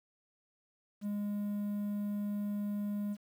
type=tone with quantisation; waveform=triangle; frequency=205.5 Hz; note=G#3; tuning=18 cents flat; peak=-31 dBFS; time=1.01-3.17 s; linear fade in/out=50 ms; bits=10; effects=none